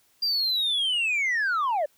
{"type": "linear sweep", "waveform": "sine", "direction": "down", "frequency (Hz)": [4800, 554.4], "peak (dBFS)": -20, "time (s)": [0.22, 1.86], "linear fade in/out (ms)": 10, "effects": ["tanh soft clip ceiling -21 dBFS", "white hiss -64 dBFS RMS until 1.97 s"]}